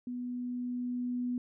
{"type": "tone with level ramp", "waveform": "sine", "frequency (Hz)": 246.4, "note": "B3", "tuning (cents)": -4, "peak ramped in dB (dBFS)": [-35, -30], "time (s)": [0.07, 1.38], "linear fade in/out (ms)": 2, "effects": []}